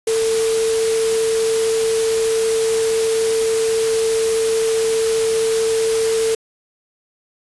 sine tone in noise, 448.1 Hz, A4, 32 cents sharp, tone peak -15 dBFS, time 0.07-6.35 s, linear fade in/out 5 ms, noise white, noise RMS -25 dBFS, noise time 0.07-6.35 s, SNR +7 dB, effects resampled to 24000 Hz

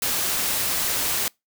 white noise, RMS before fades -24 dBFS, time 0.02-1.28 s, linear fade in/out 2 ms, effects noise-tail reverb RT60 0.2 s tail -26 dB re dry

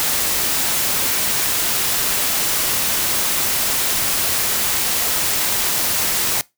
white noise, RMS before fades -19 dBFS, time 0-6.41 s, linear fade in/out 0 ms, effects noise-tail reverb RT60 0.2 s tail -21 dB re dry

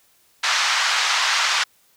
pink band-pass noise, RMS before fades -20 dBFS, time 0.43-1.64 s, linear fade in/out 10 ms, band 1000 to 6100 Hz, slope 24 dB/octave, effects white hiss -59 dBFS RMS until 1.96 s

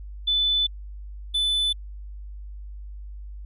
sine / triangle tone pair in turn, 3500 / 3500 Hz, A7 / A7, -10 / -10 cents, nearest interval unison, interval 0 cents, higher neither, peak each -19 dBFS, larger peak neither, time 0.27-0.67 / 1.34-1.73 s, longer first, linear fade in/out 10 ms, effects added 50 Hz sine -35 dBFS peak until 3.45 s + resampled to 32000 Hz

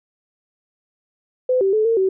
sine tone with pitch steps, 508 / 387.5 / 432.2 / 456.6 / 380.4 Hz, B4 / G4 / A4 / A#4 / F#4, +49 / -20 / -31 / -36 / +48 cents, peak -14 dBFS, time 1.49-2.09 s, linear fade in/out 5 ms, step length 120 ms, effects none

